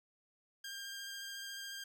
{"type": "tone with vibrato", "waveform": "15% pulse", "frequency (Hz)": 1600, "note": "G6", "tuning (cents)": 35, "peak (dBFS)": -37, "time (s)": [0.64, 1.84], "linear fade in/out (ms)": 5, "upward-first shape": "square", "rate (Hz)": 14, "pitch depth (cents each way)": 9, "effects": []}